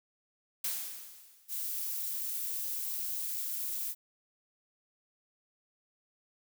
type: noise with exponential decay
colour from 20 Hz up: blue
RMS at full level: -32 dBFS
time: 0.64-1.66 s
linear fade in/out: 5 ms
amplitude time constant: 220 ms
type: noise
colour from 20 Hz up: violet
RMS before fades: -36 dBFS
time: 1.48-3.95 s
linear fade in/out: 50 ms
effects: none